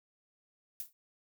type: noise with exponential decay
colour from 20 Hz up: violet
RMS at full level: -36 dBFS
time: 0.8-0.93 s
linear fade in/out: 0 ms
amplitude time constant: 27 ms
effects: none